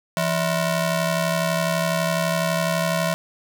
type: ring-modulated tone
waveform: sawtooth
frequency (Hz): 410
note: G#4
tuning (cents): -22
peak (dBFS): -13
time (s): 0.17-3.14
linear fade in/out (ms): 0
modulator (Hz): 241
effects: none